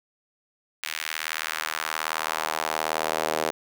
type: tone with high-pass filter sweep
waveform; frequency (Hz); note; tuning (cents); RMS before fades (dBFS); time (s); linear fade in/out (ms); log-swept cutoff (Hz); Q
sawtooth; 78.8; D#2; +23; -29; 0.83-3.51; 0; 2200 to 510; 1.4
effects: none